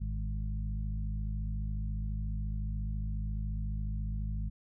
harmonic tone with a mistuned harmonic, 51.91 Hz, G#1, in tune, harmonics 1 / 2 / 3 / 4, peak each -33 / -39 / -43 / -45 dBFS, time 0-4.5 s, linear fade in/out 20 ms, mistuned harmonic 2, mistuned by +39 cents, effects none

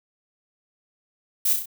violet noise with echo, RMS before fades -21 dBFS, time 1.45-1.53 s, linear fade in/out 5 ms, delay 32 ms, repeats 4, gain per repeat -4 dB, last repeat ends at 1.658 s, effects none

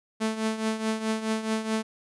sawtooth tone with tremolo, 220 Hz, A3, in tune, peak -19 dBFS, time 0.2-1.83 s, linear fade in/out 20 ms, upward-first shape triangle, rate 4.7 Hz, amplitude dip 75%, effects resampled to 24000 Hz

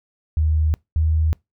sine tone pair in turn, 77.78 / 78.96 Hz, D#2 / D#2, 0 / +26 cents, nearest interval unison, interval 26 cents, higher second, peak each -15 dBFS, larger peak neither, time 0.37-0.74 / 0.96-1.33 s, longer neither, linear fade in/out 0 ms, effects noise-tail reverb RT60 0.2 s tail -26 dB re dry

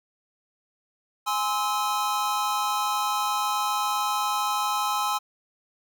square chord, Ab augmented, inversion none, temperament just, 830.6 / 1038.3 / 1297.8 Hz, Ab5 / C6 / E6, 0 / -14 / -27 cents, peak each -29 dBFS, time 1.26-5.19 s, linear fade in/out 20 ms, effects none

